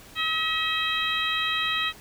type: harmonic tone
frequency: 640 Hz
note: D#5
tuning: 49 cents sharp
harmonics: 2 / 3 / 4 / 5 / 6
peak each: -30 / -30 / -30 / -30 / -30 dBFS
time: 0.15-1.93 s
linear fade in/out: 50 ms
effects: pink hiss -48 dBFS RMS until 2 s